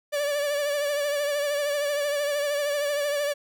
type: tone with vibrato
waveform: 45% pulse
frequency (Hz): 579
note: D5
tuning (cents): -25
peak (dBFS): -24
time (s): 0.12-3.34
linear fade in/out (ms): 20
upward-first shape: triangle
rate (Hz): 13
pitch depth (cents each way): 53
effects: none